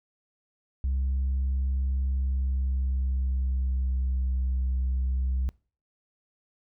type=tone with pitch glide; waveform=sine; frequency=66.3 to 64.34 Hz; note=C2 to C2; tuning=+23 to -28 cents; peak=-22 dBFS; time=0.84-5.49 s; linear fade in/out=0 ms; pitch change=-51 cents; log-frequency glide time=2.03-4.19 s; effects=noise-tail reverb RT60 0.4 s tail -25 dB re dry + tanh soft clip ceiling -22 dBFS